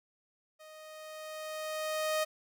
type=tone with level ramp; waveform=sawtooth; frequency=622.3 Hz; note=D#5; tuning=in tune; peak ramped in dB=-47 to -24 dBFS; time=0.59-2.25 s; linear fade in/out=20 ms; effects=none

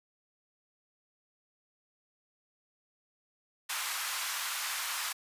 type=high-pass noise; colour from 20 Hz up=pink; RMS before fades=-35 dBFS; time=3.69-5.13 s; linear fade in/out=10 ms; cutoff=1000 Hz; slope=24 dB/octave; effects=resampled to 32000 Hz

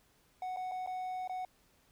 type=tone with dropouts; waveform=triangle; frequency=740 Hz; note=F#5; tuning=in tune; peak=-34 dBFS; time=0.42-1.45 s; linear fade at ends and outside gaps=2 ms; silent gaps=0.563-0.57 / 0.714-0.718 / 0.863-0.873 / 1.276-1.295 s; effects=pink hiss -69 dBFS RMS until 1.91 s

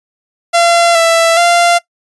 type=tone with pitch steps; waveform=sawtooth; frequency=684 / 664 / 692 Hz; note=F5 / E5 / F5; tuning=-36 / +12 / -16 cents; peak=-3 dBFS; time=0.53-1.79 s; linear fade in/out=20 ms; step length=420 ms; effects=noise-tail reverb RT60 0.1 s tail -20 dB re dry + resampled to 24000 Hz

